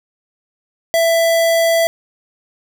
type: tone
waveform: square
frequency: 664 Hz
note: E5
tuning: 12 cents sharp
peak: -12 dBFS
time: 0.94-1.87 s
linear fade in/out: 0 ms
effects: none